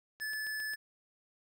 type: tone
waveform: square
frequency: 1732 Hz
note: A6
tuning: 28 cents flat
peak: -36 dBFS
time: 0.2-0.76 s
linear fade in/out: 20 ms
type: click train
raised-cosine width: 0.2 ms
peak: -34 dBFS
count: 5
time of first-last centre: 0.2-0.735 s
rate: 7.47 Hz
effects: none